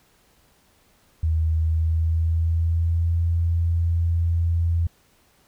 sine tone with pitch glide, 80 to 84.22 Hz, D#2 to E2, +49 to +38 cents, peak -18 dBFS, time 1.23-4.87 s, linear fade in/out 5 ms, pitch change +89 cents, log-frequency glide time 1.56-3.16 s, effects pink hiss -60 dBFS RMS until 5.47 s

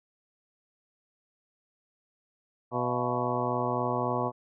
harmonic tone with a mistuned harmonic, 123.47 Hz, B2, in tune, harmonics 1 / 2 / 3 / 4 / 5 / 6 / 7 / 8 / 9, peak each -35 / -35 / -35 / -35 / -35 / -35 / -35 / -35 / -35 dBFS, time 2.71-4.32 s, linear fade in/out 50 ms, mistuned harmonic 6, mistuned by -95 cents, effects none

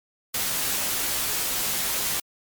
white noise with comb filter, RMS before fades -26 dBFS, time 0.34-2.2 s, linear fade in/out 5 ms, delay 13 ms, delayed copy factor -0.55, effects MP3 96 kbps

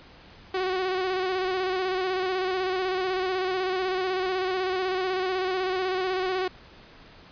sawtooth tone with vibrato, 372.4 Hz, F#4, 11 cents sharp, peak -21 dBFS, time 0.54-6.48 s, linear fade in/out 5 ms, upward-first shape square, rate 16 Hz, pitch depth 31 cents each way, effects pink hiss -50 dBFS RMS until 7.31 s + resampled to 11025 Hz

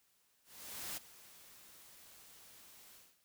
white noise with ADSR envelope, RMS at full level -42 dBFS, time 0.44-3.17 s, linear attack 530 ms, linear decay 14 ms, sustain -17 dB, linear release 210 ms, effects white hiss -74 dBFS RMS until 3.24 s

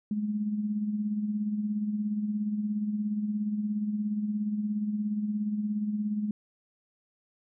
sine tone with tremolo, 210 Hz, G#3, 19 cents sharp, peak -25 dBFS, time 0.11-6.31 s, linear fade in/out 2 ms, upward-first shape sine, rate 17 Hz, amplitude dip 50%, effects none

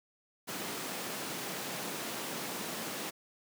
pink high-pass noise, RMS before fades -39 dBFS, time 0.47-3.11 s, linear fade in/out 20 ms, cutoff 170 Hz, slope 24 dB/octave, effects none

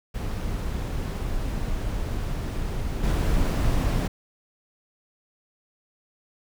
brown noise with level steps, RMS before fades -28 / -22 dBFS, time 0.14-4.08 s, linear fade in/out 10 ms, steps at 3.03 s, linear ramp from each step 10 ms, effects none

